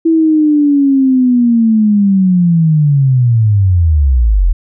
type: linear sweep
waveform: sine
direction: down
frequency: 329.6 to 38.89 Hz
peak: -6 dBFS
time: 0.05-4.53 s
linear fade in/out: 10 ms
effects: none